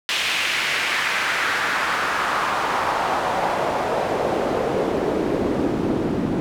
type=noise with band-pass filter sweep; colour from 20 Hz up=pink; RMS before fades=-22 dBFS; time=0.09-6.4 s; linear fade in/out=0 ms; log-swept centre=2800 to 250 Hz; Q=1.7; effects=none